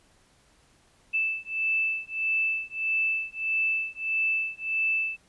sine beating tone pair, 2637 / 2638.6 Hz, E7 / E7, 0 / +1 cents, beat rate 1.6 Hz, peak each -28 dBFS, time 1.13-5.17 s, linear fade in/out 20 ms, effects pink hiss -62 dBFS RMS until 5.28 s + resampled to 24000 Hz

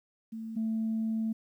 sine tone pair in turn, 223.3 / 222.2 Hz, A3 / A3, +26 / +17 cents, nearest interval unison, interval 9 cents, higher first, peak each -36 / -27 dBFS, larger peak second, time 0.32-0.56 / 0.56-1.33 s, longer second, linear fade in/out 10 ms, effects tanh soft clip ceiling -24 dBFS + 11-bit

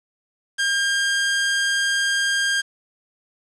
sawtooth tone, 1606 Hz, G6, 41 cents sharp, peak -15 dBFS, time 0.58-2.62 s, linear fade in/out 20 ms, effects resampled to 22050 Hz + 7-bit

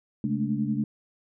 sine tone cluster, 135.6 / 211.2 / 221.8 / 289.7 Hz, C#3 / G#3 / A3 / D4, -38 / +29 / +14 / -24 cents, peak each -32 / -28 / -29 / -32 dBFS, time 0.24-0.84 s, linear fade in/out 2 ms, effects none

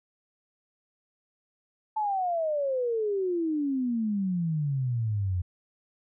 sine exponential sweep, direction down, 880 to 87.31 Hz, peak -25 dBFS, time 1.96-5.42 s, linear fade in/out 10 ms, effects none

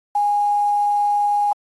sine tone with quantisation, 823 Hz, G#5, 16 cents flat, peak -15 dBFS, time 0.15-1.53 s, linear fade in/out 5 ms, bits 7, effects AAC 32 kbps

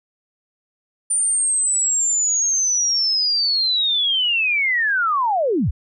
sine linear sweep, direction down, 9200 to 44.69 Hz, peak -16 dBFS, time 1.1-5.71 s, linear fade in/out 10 ms, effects none

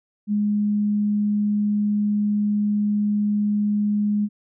sine tone, 207.7 Hz, G#3, in tune, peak -18 dBFS, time 0.27-4.29 s, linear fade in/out 50 ms, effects none

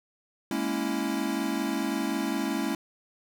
square chord, A# half-diminished seventh, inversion third, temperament equal, 207.7 / 233.1 / 277.2 / 329.6 Hz, G#3 / A#3 / C#4 / E4, 0 / 0 / 0 / 0 cents, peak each -34 / -35 / -32 / -33 dBFS, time 0.51-2.75 s, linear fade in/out 2 ms, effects none

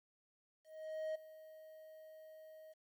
triangle tone with ADSR envelope, 628 Hz, D#5, 16 cents sharp, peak -35 dBFS, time 0.64-2.74 s, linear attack 510 ms, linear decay 10 ms, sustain -17 dB, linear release 24 ms, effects 12-bit

